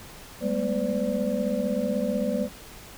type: tone cluster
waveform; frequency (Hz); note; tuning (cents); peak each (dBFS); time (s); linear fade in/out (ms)
sine; 196.5 / 212.4 / 243.1 / 508 / 582; G3 / G#3 / B3 / B4 / D5; +4 / +39 / -27 / +49 / -16; -30; 0.4-2.49; 50
effects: pink hiss -45 dBFS RMS until 2.97 s